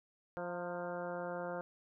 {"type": "harmonic tone with a mistuned harmonic", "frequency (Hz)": 175.4, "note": "F3", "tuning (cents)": 8, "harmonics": [1, 2, 3, 4, 5, 6, 7, 8, 9], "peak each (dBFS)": [-47, -47, -41, -46, -49, -53, -53, -49, -55], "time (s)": [0.37, 1.61], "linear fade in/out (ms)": 0, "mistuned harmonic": 5, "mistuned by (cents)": 42, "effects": []}